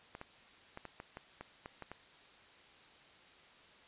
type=clicks; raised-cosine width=0.5 ms; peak=-30 dBFS; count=10; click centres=0.151 / 0.214 / 0.774 / 0.853 / 1.001 / 1.171 / 1.41 / 1.659 / 1.823 / 1.916 s; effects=white hiss -60 dBFS RMS until 3.87 s + resampled to 8000 Hz